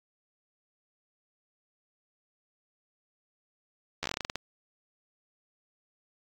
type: slowing click train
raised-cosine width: 0.2 ms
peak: -14 dBFS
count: 12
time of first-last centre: 4.03-4.356 s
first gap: 12 ms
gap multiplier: 1.17
effects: AAC 48 kbps